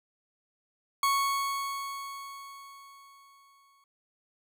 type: tone with exponential decay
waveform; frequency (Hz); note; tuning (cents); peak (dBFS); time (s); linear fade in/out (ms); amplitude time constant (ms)
40% pulse; 1107; C#6; -3; -22; 1.03-3.84; 2; 610
effects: none